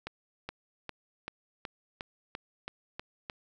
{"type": "accelerating click train", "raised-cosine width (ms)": 0.3, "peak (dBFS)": -21, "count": 10, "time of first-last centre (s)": [0.07, 3.298], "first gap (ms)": 420, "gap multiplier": 0.96, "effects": []}